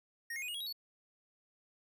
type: tone with pitch steps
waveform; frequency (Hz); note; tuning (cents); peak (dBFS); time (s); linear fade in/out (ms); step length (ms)
square; 1860 / 2149 / 2483 / 2869 / 3314 / 3829 / 4424; A#6 / C7 / D#7 / F7 / G#7 / A#7 / C#8; -4 / +46 / -4 / +46 / -4 / +46 / -4; -39; 0.3-0.727; 5; 61
effects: none